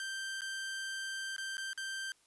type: tone with dropouts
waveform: sawtooth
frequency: 1568 Hz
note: G6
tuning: in tune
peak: -34 dBFS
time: 0-2.12 s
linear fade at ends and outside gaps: 1 ms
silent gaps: 0.409-0.418 / 1.364-1.381 / 1.57-1.58 / 1.732-1.776 s
effects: white hiss -69 dBFS RMS until 2.26 s + resampled to 24000 Hz